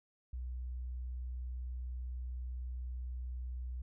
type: tone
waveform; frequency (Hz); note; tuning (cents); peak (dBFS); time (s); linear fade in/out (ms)
sine; 62.1; B1; +10; -38; 0.33-3.82; 5
effects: none